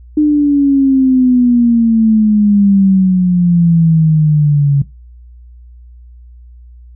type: exponential sweep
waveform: sine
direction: down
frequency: 303.7 to 139.2 Hz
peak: -6 dBFS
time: 0.17-4.82 s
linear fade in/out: 5 ms
effects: noise-tail reverb RT60 0.2 s tail -18 dB re dry + added 60 Hz sine -34 dBFS peak until 6.95 s